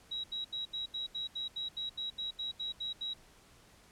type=tone bursts; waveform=sine; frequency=3859 Hz; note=B7; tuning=41 cents flat; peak=-35 dBFS; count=15; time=0.11-3.138 s; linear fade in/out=10 ms; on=130 ms; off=77 ms; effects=pink hiss -61 dBFS RMS until 3.91 s + low-pass 11000 Hz 12 dB/octave